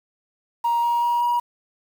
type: tone with pitch steps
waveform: sine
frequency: 941 / 947 / 953 / 959.1 Hz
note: A#5 / A#5 / A#5 / A#5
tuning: +16 / +27 / +38 / +49 cents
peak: -16 dBFS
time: 0.64-1.4 s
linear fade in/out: 10 ms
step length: 190 ms
effects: tanh soft clip ceiling -16 dBFS + 7-bit